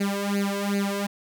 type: tone with flanger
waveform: sawtooth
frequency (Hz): 200.4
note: G3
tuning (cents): +38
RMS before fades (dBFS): -26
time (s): 0-1.07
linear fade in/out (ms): 10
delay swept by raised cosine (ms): 0.44 to 1.94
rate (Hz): 2.6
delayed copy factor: +0.95
effects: none